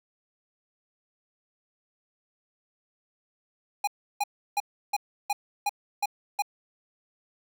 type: tone bursts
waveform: square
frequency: 819 Hz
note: G#5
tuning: 24 cents flat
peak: -24 dBFS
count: 8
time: 3.84-6.422 s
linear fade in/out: 5 ms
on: 34 ms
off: 330 ms
effects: none